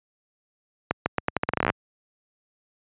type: accelerating click train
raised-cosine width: 0.5 ms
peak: -6 dBFS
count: 16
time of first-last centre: 0.91-1.701 s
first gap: 150 ms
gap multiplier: 0.82
effects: high-pass 80 Hz 12 dB/octave + resampled to 8000 Hz